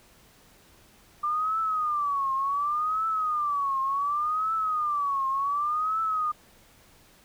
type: tone with vibrato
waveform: sine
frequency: 1186 Hz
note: D6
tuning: 17 cents sharp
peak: -24 dBFS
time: 1.23-6.32 s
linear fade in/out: 10 ms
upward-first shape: triangle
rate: 0.68 Hz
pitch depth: 190 cents each way
effects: pink hiss -57 dBFS RMS until 7.24 s